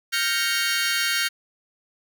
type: chord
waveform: 20% pulse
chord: G half-diminished seventh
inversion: third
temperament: equal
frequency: 1396.9 / 1568 / 1864.7 / 2217 Hz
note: F6 / G6 / Bb6 / Db7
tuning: 0 / 0 / 0 / 0 cents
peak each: -22 dBFS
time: 0.12-1.29 s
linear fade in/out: 20 ms
effects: none